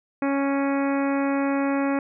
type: harmonic tone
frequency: 277.2 Hz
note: C#4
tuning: in tune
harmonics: 1 / 2 / 3 / 4 / 5 / 6 / 7 / 8 / 9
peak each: -22 / -28 / -32 / -34 / -36 / -38 / -39 / -40 / -41 dBFS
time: 0.22-1.99 s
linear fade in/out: 2 ms
effects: none